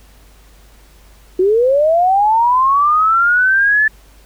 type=linear sweep; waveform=sine; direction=up; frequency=356.8 to 1753 Hz; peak=-9 dBFS; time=1.39-3.88 s; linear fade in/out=5 ms; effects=added 50 Hz sine -43 dBFS peak until 4.25 s + pink hiss -49 dBFS RMS until 4.25 s

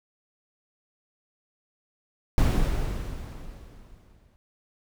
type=noise with exponential decay; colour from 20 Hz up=brown; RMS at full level=-19 dBFS; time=2.38-4.36 s; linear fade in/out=0 ms; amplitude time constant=430 ms; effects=none

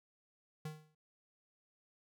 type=tone with exponential decay; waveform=square; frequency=154.3 Hz; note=D#3; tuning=14 cents flat; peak=-39 dBFS; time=0.65-0.95 s; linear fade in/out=5 ms; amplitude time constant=65 ms; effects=none

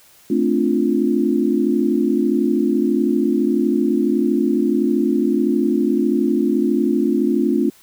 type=chord; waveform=sine; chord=D minor seventh; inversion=second; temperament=equal; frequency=220 / 261.6 / 293.7 / 349.2 Hz; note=A3 / C4 / D4 / F4; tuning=0 / 0 / 0 / 0 cents; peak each=-20 dBFS; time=0.3-7.7 s; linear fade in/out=5 ms; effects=white hiss -50 dBFS RMS until 7.82 s

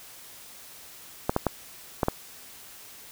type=clicks; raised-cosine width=1 ms; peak=-8 dBFS; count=5; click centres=1.295 / 1.364 / 1.467 / 2.032 / 2.084 s; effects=white hiss -47 dBFS RMS until 3.11 s

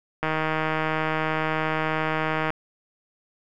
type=click train; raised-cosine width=0.5 ms; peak=-10 dBFS; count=358; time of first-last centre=0.23-2.504 s; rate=157 Hz; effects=none

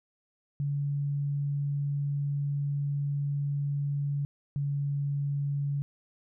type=tone pair in turn; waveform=sine; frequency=142.6 / 142.03 Hz; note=C#3 / C#3; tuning=+49 / +42 cents; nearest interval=unison; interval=7 cents; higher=first; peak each=-27 dBFS; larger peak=neither; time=0.6-4.25 / 4.56-5.82 s; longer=first; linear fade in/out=0 ms; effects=none

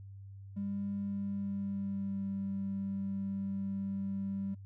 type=tone with pitch glide; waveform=triangle; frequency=200 to 196 Hz; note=G3 to G3; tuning=+35 to 0 cents; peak=-30 dBFS; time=0.56-4.55 s; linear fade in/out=20 ms; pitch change=-35 cents; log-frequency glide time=1.07-2.29 s; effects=tanh soft clip ceiling -31 dBFS + added 98 Hz sine -46 dBFS peak until 4.65 s

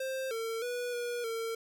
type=tone with pitch steps; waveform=square; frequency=527 / 453 / 488.6 / 481 / 454.5 Hz; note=C5 / A#4 / B4 / B4 / A#4; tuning=+12 / -50 / -19 / -46 / -44 cents; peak=-34 dBFS; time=0-1.55 s; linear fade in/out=5 ms; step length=310 ms; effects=none

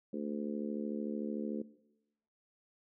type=harmonic tone; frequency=73.42 Hz; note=D2; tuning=in tune; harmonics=3 / 4 / 5 / 6 / 7; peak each=-39 / -41 / -43 / -45 / -46 dBFS; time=0.13-1.62 s; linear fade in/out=5 ms; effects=noise-tail reverb RT60 0.9 s tail -19 dB re dry

